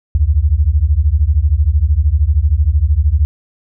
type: beating tone pair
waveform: sine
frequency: 68.1 / 81.1 Hz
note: C#2 / E2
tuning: -30 / -28 cents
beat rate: 13 Hz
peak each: -12 dBFS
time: 0.15-3.25 s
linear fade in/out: 0 ms
effects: none